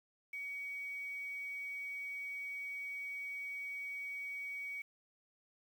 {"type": "tone with quantisation", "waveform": "sine", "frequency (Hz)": 2255, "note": "C#7", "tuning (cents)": 29, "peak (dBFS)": -40, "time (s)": [0.33, 4.82], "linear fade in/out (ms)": 5, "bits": 10, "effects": []}